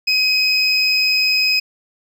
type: tone pair together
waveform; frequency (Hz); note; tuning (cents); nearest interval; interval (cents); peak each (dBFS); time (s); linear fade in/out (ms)
triangle; 2525 / 5050; D#7 / D#8; +25 / +25; octave; 1200; -15; 0.07-1.6; 10
effects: none